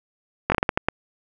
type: slowing click train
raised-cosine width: 0.5 ms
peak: -3 dBFS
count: 8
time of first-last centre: 0.5-0.886 s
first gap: 20 ms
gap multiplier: 1.33
effects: none